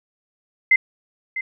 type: tone with echo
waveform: sine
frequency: 2069 Hz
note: C7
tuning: 20 cents flat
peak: -10 dBFS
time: 0.71-0.76 s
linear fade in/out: 5 ms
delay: 650 ms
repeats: 1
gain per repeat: -13 dB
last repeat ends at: 1.41 s
effects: none